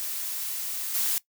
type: noise with level steps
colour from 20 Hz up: blue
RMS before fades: -32 / -26 dBFS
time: 0-1.18 s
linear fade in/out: 0 ms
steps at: 0.94 s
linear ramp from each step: 10 ms
effects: noise-tail reverb RT60 0.1 s tail -19 dB re dry